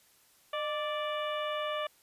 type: harmonic tone with a mistuned harmonic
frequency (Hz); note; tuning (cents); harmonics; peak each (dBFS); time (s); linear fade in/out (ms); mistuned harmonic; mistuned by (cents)
586; D5; -4; 1 / 2 / 3 / 4 / 5 / 6; -34 / -36 / -43 / -44 / -42 / -46; 0.53-1.87; 5; 1; +63
effects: white hiss -64 dBFS RMS until 2.02 s + resampled to 32000 Hz